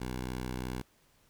10% pulse tone, 62.8 Hz, B1, 30 cents sharp, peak -27 dBFS, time 0-0.82 s, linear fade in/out 10 ms, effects pink hiss -67 dBFS RMS until 1.29 s

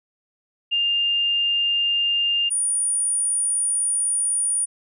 sine tone pair in turn, 2805 / 9492 Hz, F7 / D9, +7 / +17 cents, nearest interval octave + major sixth, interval 2110 cents, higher second, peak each -18 / -19 dBFS, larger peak first, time 0.71-2.5 / 2.5-4.66 s, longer second, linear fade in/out 20 ms, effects none

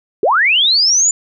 sine linear sweep, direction up, 349.2 to 7120 Hz, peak -9 dBFS, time 0.23-1.11 s, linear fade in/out 2 ms, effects none

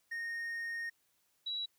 triangle / sine tone pair in turn, 1851 / 3904 Hz, A#6 / B7, -13 / -21 cents, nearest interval octave + minor second, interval 1292 cents, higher second, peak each -35 / -35 dBFS, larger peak neither, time 0.11-0.9 / 1.46-1.66 s, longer first, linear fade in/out 10 ms, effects white hiss -75 dBFS RMS until 1.78 s

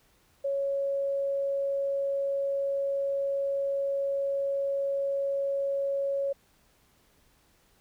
sine tone, 554.4 Hz, C#5, in tune, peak -26 dBFS, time 0.44-6.33 s, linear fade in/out 10 ms, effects pink hiss -65 dBFS RMS until 7.8 s

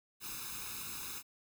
white noise with comb filter, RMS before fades -43 dBFS, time 0.2-1.23 s, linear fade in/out 50 ms, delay 0.78 ms, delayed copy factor +0.8, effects none

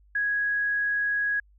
sine tone, 1661.2 Hz, G#6, in tune, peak -23 dBFS, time 0.15-1.4 s, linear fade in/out 5 ms, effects added 50 Hz sine -55 dBFS peak until 1.58 s

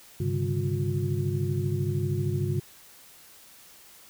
sine tone cluster, 100.2 / 135 / 148 / 196.6 / 358.9 Hz, G2 / C#3 / D3 / G3 / F4, +38 / -45 / +14 / +5 / +47 cents, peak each -29 / -29 / -32 / -37 / -33 dBFS, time 0.2-2.6 s, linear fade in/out 5 ms, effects white hiss -52 dBFS RMS until 4.09 s

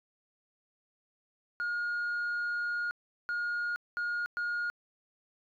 sine tone bursts at uneven times, 1429 Hz, F6, 39 cents sharp, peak -28 dBFS, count 4, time 1.6-2.91 / 3.29-3.76 / 3.97-4.26 / 4.37-4.7 s, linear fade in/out 0 ms, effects tanh soft clip ceiling -29 dBFS

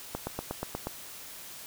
click train, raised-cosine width 1 ms, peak -18 dBFS, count 7, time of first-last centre 0.15-0.87 s, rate 8.33 Hz, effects white hiss -45 dBFS RMS until 1.66 s

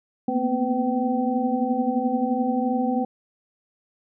sine tone cluster, 231.9 / 243.1 / 254.9 / 503 / 769 Hz, A#3 / B3 / C4 / B4 / G5, -9 / -27 / -45 / +32 / -33 cents, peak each -27 / -28 / -25 / -29 / -27 dBFS, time 0.28-3.05 s, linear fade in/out 5 ms, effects none

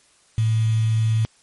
sine tone with quantisation, 111.2 Hz, A2, 19 cents sharp, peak -16 dBFS, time 0.38-1.25 s, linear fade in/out 0 ms, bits 6, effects white hiss -57 dBFS RMS until 1.42 s + MP3 48 kbps

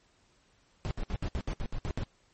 brown noise bursts, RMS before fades -32 dBFS, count 10, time 0.85-2.034 s, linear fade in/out 0 ms, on 59 ms, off 66 ms, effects pink hiss -67 dBFS RMS until 2.33 s + MP3 32 kbps

